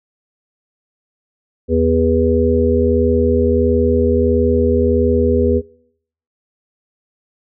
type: harmonic tone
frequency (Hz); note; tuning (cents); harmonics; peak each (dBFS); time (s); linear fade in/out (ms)
81.5; E2; -19; 1 / 3 / 5 / 6; -17 / -17 / -17 / -17; 1.68-5.62; 50
effects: noise-tail reverb RT60 0.7 s tail -24 dB re dry